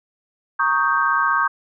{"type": "chord", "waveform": "sine", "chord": "Eb dominant seventh", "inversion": "second", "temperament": "equal", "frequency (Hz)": [932.3, 1108.7, 1244.5, 1568], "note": ["Bb5", "Db6", "Eb6", "G6"], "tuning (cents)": [0, 0, 0, 0], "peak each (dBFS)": [-25, -20, -22, -20], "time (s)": [0.59, 1.48], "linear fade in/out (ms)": 10, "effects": []}